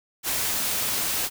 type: noise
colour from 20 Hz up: white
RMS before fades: -26 dBFS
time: 0.23-1.3 s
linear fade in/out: 50 ms
effects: none